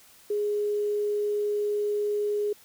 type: tone with quantisation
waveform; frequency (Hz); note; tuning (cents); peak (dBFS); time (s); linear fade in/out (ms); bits
sine; 415.3; G#4; 0; -24; 0.3-2.53; 5; 9
effects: white hiss -55 dBFS RMS until 2.64 s